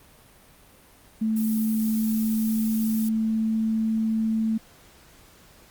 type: tone with pitch glide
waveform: sine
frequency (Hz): 220 to 221.5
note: A3 to A3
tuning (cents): 0 to +12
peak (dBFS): -21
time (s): 1.21-4.58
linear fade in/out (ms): 10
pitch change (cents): +12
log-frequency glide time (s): 1.69-3.89
type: noise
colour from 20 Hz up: violet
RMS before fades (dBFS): -36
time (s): 1.36-3.09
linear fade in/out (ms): 5
effects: pink hiss -53 dBFS RMS until 5.7 s + Opus 32 kbps